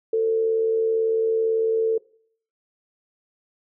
sine tone with amplitude modulation, 447 Hz, A4, 27 cents sharp, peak -16 dBFS, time 0.13-1.98 s, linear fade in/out 5 ms, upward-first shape sine, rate 78 Hz, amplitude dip 40%, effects noise-tail reverb RT60 0.6 s tail -23 dB re dry

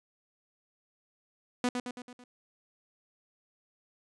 sawtooth tone with echo, 247.1 Hz, B3, 1 cent sharp, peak -22 dBFS, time 1.64-1.69 s, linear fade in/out 2 ms, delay 110 ms, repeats 5, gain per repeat -5 dB, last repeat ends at 2.24 s, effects resampled to 22050 Hz

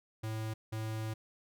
square tone bursts at uneven times, 110 Hz, A2, in tune, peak -36 dBFS, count 2, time 0.23-0.54 / 0.72-1.14 s, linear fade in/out 10 ms, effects none

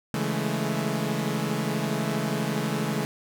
sawtooth chord, A major seventh, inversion first, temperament equal with one note detuned, 140.04 / 164.81 / 207.7 / 220 Hz, C#3 / E3 / G#3 / A3, +18 / 0 / 0 / 0 cents, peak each -27 dBFS, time 0.14-3.05 s, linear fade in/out 0 ms, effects none

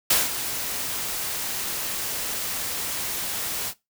white noise with ADSR envelope, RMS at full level -18 dBFS, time 0.1-3.74 s, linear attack 6 ms, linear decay 180 ms, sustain -11 dB, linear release 60 ms, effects noise-tail reverb RT60 0.2 s tail -19 dB re dry

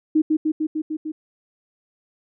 sine tone with echo, 311.1 Hz, D#4, in tune, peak -13 dBFS, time 0.15-0.22 s, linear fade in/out 10 ms, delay 150 ms, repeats 6, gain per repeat -2 dB, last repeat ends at 1.12 s, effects none

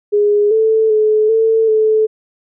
sine tone with pitch steps, 413.7 / 441.2 / 429.7 / 446.6 / 435.1 Hz, G#4 / A4 / A4 / A4 / A4, -7 / +5 / -41 / +26 / -19 cents, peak -9 dBFS, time 0.12-2.07 s, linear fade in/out 20 ms, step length 390 ms, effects none

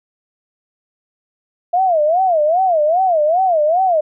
sine tone with vibrato, 675 Hz, E5, 41 cents sharp, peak -11 dBFS, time 1.73-4.01 s, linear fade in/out 10 ms, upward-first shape sine, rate 2.5 Hz, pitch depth 220 cents each way, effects none

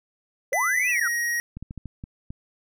sine linear two-way sweep, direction up then down, 472.9 to 2700 to 1303 Hz, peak -23 dBFS, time 0.52-1.08 s, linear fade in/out 5 ms, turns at 0.9 s
square tone with pitch glide, 2000 to 1889.9 Hz, B6 to A#6, +21 to +23 cents, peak -24 dBFS, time 0.53-1.4 s, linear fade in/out 0 ms, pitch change -98 cents, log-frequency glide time 0.85-0.98 s
clicks, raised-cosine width 5 ms, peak -23 dBFS, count 7, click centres 1.57 / 1.626 / 1.709 / 1.777 / 1.857 / 2.039 / 2.305 s
effects none

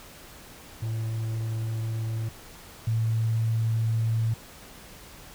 triangle / sine tone pair in turn, 112 / 112.57 Hz, A2 / A2, +31 / +40 cents, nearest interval unison, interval 9 cents, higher second, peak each -25 / -22 dBFS, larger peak second, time 0.82-2.29 / 2.87-4.34 s, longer neither, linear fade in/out 5 ms, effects pink hiss -47 dBFS RMS until 5.34 s

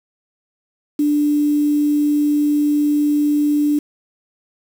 sine tone with quantisation, 294.7 Hz, D4, 6 cents sharp, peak -13 dBFS, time 0.99-3.79 s, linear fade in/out 5 ms, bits 6, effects none

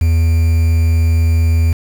triangle tone with quantisation, 82.2 Hz, E2, 4 cents flat, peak -7 dBFS, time 0.01-1.73 s, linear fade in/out 5 ms, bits 5, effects none

